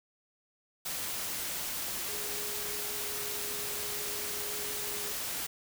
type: tone in noise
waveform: sine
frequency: 415.3 Hz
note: G#4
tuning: in tune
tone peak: -45 dBFS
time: 2.08-5.13 s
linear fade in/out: 10 ms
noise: white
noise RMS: -36 dBFS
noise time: 0.85-5.47 s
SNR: -12 dB
effects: none